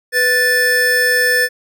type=tone pair together; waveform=square; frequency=493.9 / 1760.1 Hz; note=B4 / A6; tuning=0 / 0 cents; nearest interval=octave + minor seventh; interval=2200 cents; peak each=-19 / -13 dBFS; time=0.12-1.49 s; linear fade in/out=50 ms; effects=none